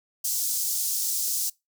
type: high-pass noise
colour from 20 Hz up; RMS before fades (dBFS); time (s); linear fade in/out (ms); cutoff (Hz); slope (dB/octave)
pink; -27; 0.24-1.5; 10; 5600; 24
effects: noise-tail reverb RT60 0.2 s tail -23 dB re dry